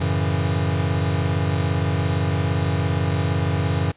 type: chord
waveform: square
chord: F# minor seventh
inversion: none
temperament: equal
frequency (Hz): 92.5 / 110 / 138.59 / 164.81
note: F#2 / A2 / C#3 / E3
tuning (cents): 0 / 0 / 0 / 0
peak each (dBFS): -23 / -28 / -26 / -27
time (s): 0-3.92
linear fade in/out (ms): 10
effects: pink hiss -56 dBFS RMS until 3.96 s + resampled to 8000 Hz